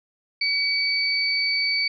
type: tone pair together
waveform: sine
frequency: 2272 / 4544 Hz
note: C#7 / C#8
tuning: +42 / +42 cents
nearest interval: octave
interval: 1200 cents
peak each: -23 dBFS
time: 0.41-1.88 s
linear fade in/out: 5 ms
effects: none